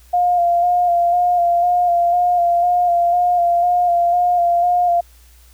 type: tone with vibrato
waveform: sine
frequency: 702 Hz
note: F5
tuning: 9 cents sharp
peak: -12 dBFS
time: 0.13-5.01 s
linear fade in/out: 10 ms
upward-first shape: square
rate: 2 Hz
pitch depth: 23 cents each way
effects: added 60 Hz sine -45 dBFS peak until 5.53 s + white hiss -52 dBFS RMS until 5.53 s